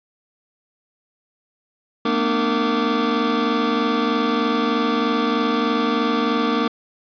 square tone cluster, 224.4 / 247.6 / 300.5 / 461 / 1166 Hz, A3 / B3 / D4 / A#4 / D6, +34 / +5 / +40 / -19 / -13 cents, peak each -25 dBFS, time 2.05-6.68 s, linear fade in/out 5 ms, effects resampled to 11025 Hz + 8-bit

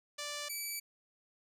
5% pulse tone pair in turn, 586 / 2304 Hz, D5 / D7, -4 / -34 cents, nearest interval 2 octaves, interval 2370 cents, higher second, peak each -27 dBFS, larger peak neither, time 0.18-0.49 / 0.49-0.8 s, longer neither, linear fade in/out 10 ms, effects resampled to 32000 Hz

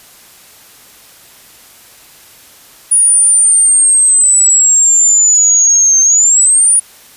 sine exponential two-way sweep, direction down then up, 9720 to 6300 to 9720 Hz, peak -5 dBFS, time 2.91-6.8 s, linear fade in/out 10 ms, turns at 6.01 s, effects white hiss -40 dBFS RMS until 7.16 s + resampled to 32000 Hz

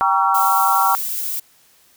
sine chord, G diminished seventh, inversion none, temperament just, 784 / 940.8 / 1128.9 / 1354.7 Hz, G5 / Bb5 / Db6 / Fb6, 0 / +16 / +31 / +47 cents, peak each -19 dBFS, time 0.01-0.95 s, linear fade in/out 0 ms
violet noise, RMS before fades -24 dBFS, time 0.34-1.4 s, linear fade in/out 10 ms
effects white hiss -54 dBFS RMS until 1.96 s

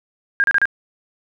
sine tone bursts, 1616 Hz, G#6, 48 cents flat, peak -12 dBFS, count 4, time 0.4-0.655 s, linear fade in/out 0 ms, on 39 ms, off 33 ms, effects none

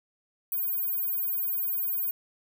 sine tone, 15310 Hz, A#9, 45 cents sharp, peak -26 dBFS, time 0.52-2.11 s, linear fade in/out 2 ms, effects 11-bit

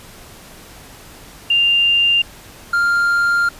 sine / triangle tone pair in turn, 2794 / 1397 Hz, F7 / F6, 0 / 0 cents, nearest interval octave, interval 1200 cents, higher first, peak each -11 dBFS, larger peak neither, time 1.5-2.22 / 2.73-3.49 s, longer second, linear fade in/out 5 ms, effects pink hiss -40 dBFS RMS until 3.59 s + resampled to 32000 Hz

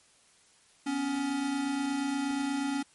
square tone pair together, 251.1 / 279.5 Hz, B3 / C#4, +29 / +14 cents, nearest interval major second, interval 185 cents, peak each -37 / -30 dBFS, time 0.86-2.83 s, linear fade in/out 10 ms, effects white hiss -62 dBFS RMS until 2.94 s + MP3 48 kbps

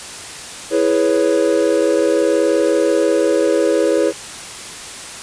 triangle chord, C# minor seventh, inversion first, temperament equal, 329.6 / 415.3 / 493.9 / 554.4 Hz, E4 / G#4 / B4 / C#5, 0 / 0 / 0 / 0 cents, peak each -16 dBFS, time 0.7-4.13 s, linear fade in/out 50 ms, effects white hiss -31 dBFS RMS until 5.22 s + resampled to 22050 Hz

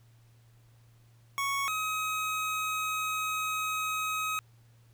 25% pulse tone pair in turn, 1108.7 / 1267.4 Hz, C#6 / D#6, 0 / +32 cents, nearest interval major second, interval 232 cents, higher second, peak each -25 / -26 dBFS, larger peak first, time 1.38-1.68 / 1.68-4.39 s, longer second, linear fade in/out 0 ms, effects added 116 Hz sine -57 dBFS peak until 4.93 s + pink hiss -68 dBFS RMS until 4.93 s

